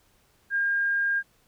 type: tone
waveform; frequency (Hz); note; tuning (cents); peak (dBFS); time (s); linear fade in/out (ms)
sine; 1612; G6; +48; -22; 0.5-1.23; 50
effects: pink hiss -64 dBFS RMS until 1.47 s